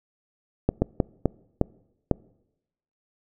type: slowing click train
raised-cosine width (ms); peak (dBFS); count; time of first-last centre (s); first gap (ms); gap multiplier
2; -6; 6; 0.69-2.113; 130; 1.4
effects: noise-tail reverb RT60 0.9 s tail -25 dB re dry